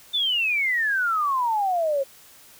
sine exponential sweep, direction down, 3597 to 531 Hz, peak -20 dBFS, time 0.13-2.04 s, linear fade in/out 20 ms, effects white hiss -50 dBFS RMS until 2.59 s

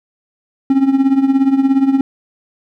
triangle tone with tremolo, 270.3 Hz, C#4, 44 cents flat, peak -4 dBFS, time 0.7-2.01 s, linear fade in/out 2 ms, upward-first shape triangle, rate 17 Hz, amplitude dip 80%, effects none

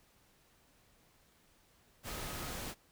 sine tone in noise, 1266 Hz, D#6, 30 cents sharp, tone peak -53 dBFS, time 2.04-2.53 s, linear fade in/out 50 ms, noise pink, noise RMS -42 dBFS, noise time 2.03-2.75 s, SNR -14 dB, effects pink hiss -68 dBFS RMS until 2.91 s

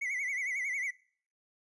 triangle tone with vibrato, 2108 Hz, C7, 12 cents sharp, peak -30 dBFS, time 0.01-0.91 s, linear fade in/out 10 ms, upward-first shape sine, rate 11 Hz, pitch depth 120 cents each way, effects noise-tail reverb RT60 0.5 s tail -21 dB re dry + resampled to 24000 Hz

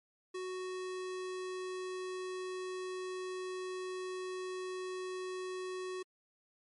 square tone, 370 Hz, F#4, in tune, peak -39 dBFS, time 0.34-6.03 s, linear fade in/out 10 ms, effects low-pass 10000 Hz 12 dB/octave + MP3 48 kbps

